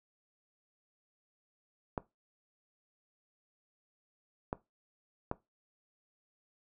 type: clicks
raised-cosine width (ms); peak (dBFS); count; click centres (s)
1; -19; 3; 1.978 / 4.529 / 5.314
effects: noise-tail reverb RT60 0.2 s tail -18 dB re dry